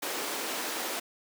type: high-pass noise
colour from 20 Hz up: pink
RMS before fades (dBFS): -34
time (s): 0.02-1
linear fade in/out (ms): 10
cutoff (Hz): 300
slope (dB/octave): 24
effects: none